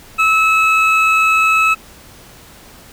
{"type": "tone pair together", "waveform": "triangle", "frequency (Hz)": [1301.7, 2584], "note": ["E6", "E7"], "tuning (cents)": [-22, -35], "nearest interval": "octave", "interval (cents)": 1187, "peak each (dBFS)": -11, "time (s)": [0.18, 1.75], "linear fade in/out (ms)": 20, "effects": ["pink hiss -41 dBFS RMS until 2.92 s"]}